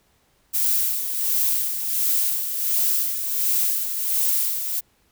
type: noise with tremolo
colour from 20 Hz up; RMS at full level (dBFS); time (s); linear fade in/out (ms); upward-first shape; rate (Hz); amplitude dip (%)
violet; -20; 0.53-4.81; 20; sine; 1.4; 55
effects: pink hiss -63 dBFS RMS until 5.11 s